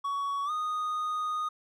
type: tone with pitch glide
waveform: triangle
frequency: 1122 to 1237.8 Hz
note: C#6 to D#6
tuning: +21 to -9 cents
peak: -27 dBFS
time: 0.04-1.49 s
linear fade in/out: 10 ms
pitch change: +170 cents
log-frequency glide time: 0.45-0.51 s
effects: none